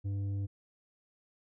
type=tone with tanh clipping; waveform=triangle; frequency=99.3 Hz; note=G2; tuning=23 cents sharp; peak=-33 dBFS; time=0.04-0.47 s; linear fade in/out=20 ms; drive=11 dB; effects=none